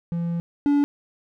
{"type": "tone pair in turn", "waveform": "triangle", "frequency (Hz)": [170, 287.3], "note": ["F3", "D4"], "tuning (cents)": [-46, -38], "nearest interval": "major sixth", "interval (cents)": 908, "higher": "second", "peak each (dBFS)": [-21, -14], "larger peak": "second", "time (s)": [[0.12, 0.4], [0.66, 0.84]], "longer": "first", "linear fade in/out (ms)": 0, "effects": []}